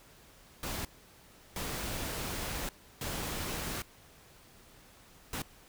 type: noise bursts at uneven times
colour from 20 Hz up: pink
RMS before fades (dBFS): -37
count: 4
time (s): 0.63-0.85 / 1.56-2.69 / 3.01-3.82 / 5.33-5.42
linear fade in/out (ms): 2
effects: pink hiss -58 dBFS RMS until 5.68 s